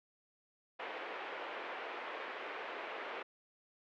pink band-pass noise, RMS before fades -44 dBFS, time 0.79-3.23 s, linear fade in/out 10 ms, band 410 to 2700 Hz, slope 24 dB/octave, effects none

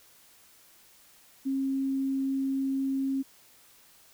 sine tone, 269.6 Hz, C#4, 48 cents flat, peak -26 dBFS, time 1.45-3.23 s, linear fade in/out 20 ms, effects white hiss -58 dBFS RMS until 4.13 s

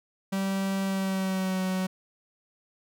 45% pulse tone with pitch glide, 193.9 to 186.86 Hz, G3 to F#3, -19 to +17 cents, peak -26 dBFS, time 0.32-1.87 s, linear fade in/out 10 ms, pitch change -64 cents, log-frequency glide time 0.84-1.61 s, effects none

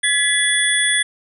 sine tone cluster, 1704 / 1983 / 3415 / 9360 Hz, G#6 / B6 / G#7 / D9, +44 / +7 / +48 / -7 cents, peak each -20 dBFS, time 0.03-1.03 s, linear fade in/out 10 ms, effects none

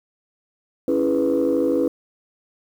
sine chord, C# minor seventh, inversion none, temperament equal, 277.2 / 329.6 / 415.3 / 493.9 Hz, C#4 / E4 / G#4 / B4, 0 / 0 / 0 / 0 cents, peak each -21 / -21 / -25 / -20 dBFS, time 0.88-1.88 s, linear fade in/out 2 ms, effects tanh soft clip ceiling -11 dBFS + 8-bit

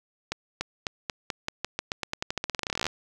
accelerating click train, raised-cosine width 0.2 ms, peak -11 dBFS, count 30, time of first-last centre 0.32-2.867 s, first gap 290 ms, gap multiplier 0.89, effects none

